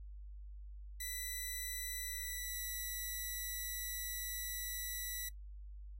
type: tone with pitch glide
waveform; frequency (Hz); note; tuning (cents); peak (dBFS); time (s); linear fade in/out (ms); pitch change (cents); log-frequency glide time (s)
5% pulse; 1983 to 1961.4; B6 to B6; +7 to -12; -31; 1-5.29; 5; -19; 1.99-2.62
effects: noise-tail reverb RT60 0.1 s tail -17 dB re dry + added 50 Hz sine -47 dBFS peak until 5.99 s